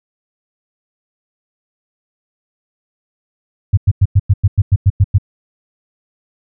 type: tone bursts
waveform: sine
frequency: 98 Hz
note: G2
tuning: in tune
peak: -5 dBFS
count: 11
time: 3.73-5.184 s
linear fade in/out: 10 ms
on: 44 ms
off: 97 ms
effects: none